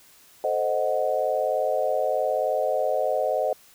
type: chord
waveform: sine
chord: A diminished seventh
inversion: none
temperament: equal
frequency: 440 / 523.3 / 622.3 / 740 Hz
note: A4 / C5 / Eb5 / Gb5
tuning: 0 / 0 / 0 / 0 cents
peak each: -31 / -26 / -25 / -28 dBFS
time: 0.44-3.53 s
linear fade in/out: 2 ms
effects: white hiss -54 dBFS RMS until 3.74 s